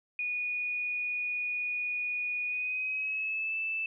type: tone with pitch glide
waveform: sine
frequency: 2461 to 2638 Hz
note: D#7 to E7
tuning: -20 to +1 cents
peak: -30 dBFS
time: 0.19-3.86 s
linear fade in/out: 2 ms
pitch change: +121 cents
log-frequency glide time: 2.46-3.56 s
effects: none